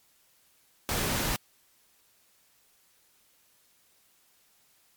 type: noise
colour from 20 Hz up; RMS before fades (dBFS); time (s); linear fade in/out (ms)
pink; -29; 0.89-1.36; 0
effects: white hiss -65 dBFS RMS until 4.96 s + MP3 96 kbps